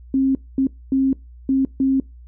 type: tone bursts at uneven times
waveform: sine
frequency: 267.5 Hz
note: C4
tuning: 38 cents sharp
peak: -14 dBFS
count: 5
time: 0.14-0.35 / 0.58-0.67 / 0.92-1.13 / 1.49-1.65 / 1.8-2 s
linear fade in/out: 2 ms
effects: noise-tail reverb RT60 0.2 s tail -22 dB re dry + added 60 Hz sine -39 dBFS peak until 2.27 s